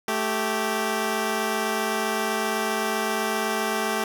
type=tone pair together; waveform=10% pulse; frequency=218.9 / 390 Hz; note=A3 / G4; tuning=-9 / -9 cents; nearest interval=minor seventh; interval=1000 cents; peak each=-18 dBFS; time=0.08-4.04 s; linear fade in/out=2 ms; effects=none